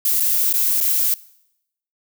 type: noise with dropouts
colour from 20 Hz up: violet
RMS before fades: -18 dBFS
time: 0.05-1.14 s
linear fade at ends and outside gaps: 2 ms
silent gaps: 0.2-0.204 / 0.528-0.538 / 0.804-0.81 s
effects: noise-tail reverb RT60 0.8 s tail -21 dB re dry